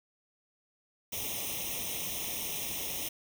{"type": "noise with comb filter", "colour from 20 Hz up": "white", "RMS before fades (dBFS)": -36, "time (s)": [1.12, 3.09], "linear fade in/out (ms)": 10, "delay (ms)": 0.33, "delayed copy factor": 1, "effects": []}